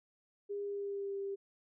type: tone with pitch glide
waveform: sine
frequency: 405.3 to 395.4 Hz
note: G#4 to G4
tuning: -42 to +15 cents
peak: -36 dBFS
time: 0.49-1.36 s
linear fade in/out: 20 ms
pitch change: -43 cents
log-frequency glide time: 0.62-1.17 s
effects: none